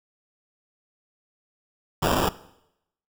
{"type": "noise with sample-and-hold", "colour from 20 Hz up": "violet", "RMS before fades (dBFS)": -22, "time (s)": [2.02, 2.29], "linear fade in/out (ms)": 5, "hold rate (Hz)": 2100, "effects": ["noise-tail reverb RT60 0.8 s tail -18 dB re dry"]}